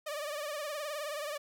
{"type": "tone with vibrato", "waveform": "sawtooth", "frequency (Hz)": 594, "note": "D5", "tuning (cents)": 20, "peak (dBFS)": -32, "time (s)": [0.06, 1.38], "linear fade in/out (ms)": 10, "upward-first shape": "triangle", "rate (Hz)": 19, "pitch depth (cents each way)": 97, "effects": []}